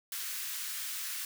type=high-pass noise; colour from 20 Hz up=white; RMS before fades=-38 dBFS; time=0.12-1.25 s; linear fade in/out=2 ms; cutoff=1300 Hz; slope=24 dB/octave; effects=none